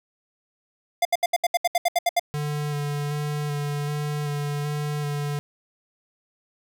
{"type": "tone bursts", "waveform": "square", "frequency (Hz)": 698.5, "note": "F5", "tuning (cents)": 0, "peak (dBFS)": -18, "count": 12, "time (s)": [1.02, 2.196], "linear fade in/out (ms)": 5, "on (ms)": 32, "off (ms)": 72}
{"type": "tone with vibrato", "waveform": "square", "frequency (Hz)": 146.83, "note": "D3", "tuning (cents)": 0, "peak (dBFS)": -26, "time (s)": [2.34, 5.39], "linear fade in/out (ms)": 0, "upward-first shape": "square", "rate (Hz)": 1.3, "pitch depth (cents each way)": 15}
{"effects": []}